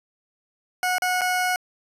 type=tone with dropouts; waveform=20% pulse; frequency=731 Hz; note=F#5; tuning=21 cents flat; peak=-16 dBFS; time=0.83-1.56 s; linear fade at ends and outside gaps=1 ms; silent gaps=0.983-1.021 / 1.21-1.216 s; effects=resampled to 32000 Hz